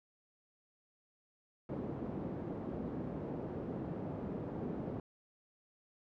pink band-pass noise, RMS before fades -41 dBFS, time 1.69-5 s, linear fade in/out 2 ms, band 150 to 450 Hz, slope 12 dB/octave, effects none

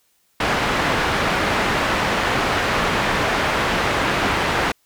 white low-pass noise, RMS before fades -20 dBFS, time 0.4-4.72 s, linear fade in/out 5 ms, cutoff 1800 Hz, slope 12 dB/octave, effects white hiss -63 dBFS RMS until 4.85 s

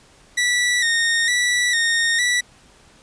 sawtooth tone with vibrato, 1900 Hz, A#6, 33 cents sharp, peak -13 dBFS, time 0.37-2.41 s, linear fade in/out 10 ms, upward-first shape square, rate 1.1 Hz, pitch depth 50 cents each way, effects pink hiss -51 dBFS RMS until 3.02 s + resampled to 22050 Hz

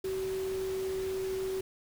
sine tone in noise, 380 Hz, F#4, 46 cents sharp, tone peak -31 dBFS, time 0.04-1.61 s, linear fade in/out 5 ms, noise pink, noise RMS -45 dBFS, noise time 0.04-1.61 s, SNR +11 dB, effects none

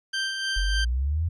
20% pulse tone with tremolo, 1568 Hz, G6, in tune, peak -20 dBFS, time 0.13-0.85 s, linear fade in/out 10 ms, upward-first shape sine, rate 3.3 Hz, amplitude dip 40%
sine exponential sweep, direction up, 43.65 to 87.31 Hz, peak -22 dBFS, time 0.56-1.29 s, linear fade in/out 10 ms
effects resampled to 22050 Hz

